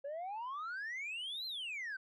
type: exponential two-way sweep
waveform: sine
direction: up then down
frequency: 546 to 4202 to 1504 Hz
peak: -37 dBFS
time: 0.04-1.97 s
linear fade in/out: 10 ms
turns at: 1.46 s
effects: tanh soft clip ceiling -38 dBFS